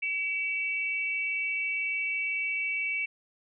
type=tone pair together; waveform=sine; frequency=2283 / 2688 Hz; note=D7 / E7; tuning=-50 / +33 cents; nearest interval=minor third; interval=283 cents; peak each=-29 / -33 dBFS; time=0.02-3.06 s; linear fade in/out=10 ms; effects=none